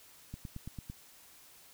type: click train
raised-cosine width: 5 ms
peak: -29 dBFS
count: 6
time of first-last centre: 0.34-0.899 s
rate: 8.94 Hz
effects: white hiss -58 dBFS RMS until 1.73 s